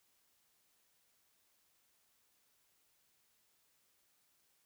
silence, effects white hiss -75 dBFS RMS until 4.65 s

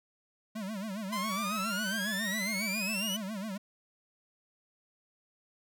square tone with vibrato, 204.8 Hz, G#3, 24 cents flat, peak -36 dBFS, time 0.55-3.58 s, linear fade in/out 10 ms, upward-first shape sine, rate 7.3 Hz, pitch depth 160 cents each way
sawtooth exponential sweep, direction up, 1015 to 3013 Hz, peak -29 dBFS, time 1.12-3.17 s, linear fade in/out 10 ms
effects none

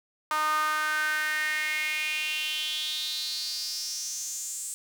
sawtooth tone with high-pass filter sweep, 306.8 Hz, D#4, 24 cents flat, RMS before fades -30 dBFS, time 0.31-4.74 s, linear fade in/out 0 ms, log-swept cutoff 1100 to 8000 Hz, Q 5.7, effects none

